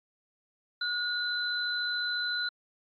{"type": "tone pair together", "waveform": "sine", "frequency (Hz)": [1447, 4027], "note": ["F#6", "B7"], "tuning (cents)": [-39, 33], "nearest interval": "octave + tritone", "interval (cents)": 1772, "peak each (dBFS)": [-31, -32], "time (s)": [0.81, 2.49], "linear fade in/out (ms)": 5, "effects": ["AAC 32 kbps"]}